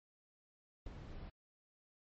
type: noise with ADSR envelope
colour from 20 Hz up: brown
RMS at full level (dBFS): -43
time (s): 0.86-1.3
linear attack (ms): 6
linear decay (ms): 10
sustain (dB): -6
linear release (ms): 10
effects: low-pass 5000 Hz 12 dB/octave + MP3 32 kbps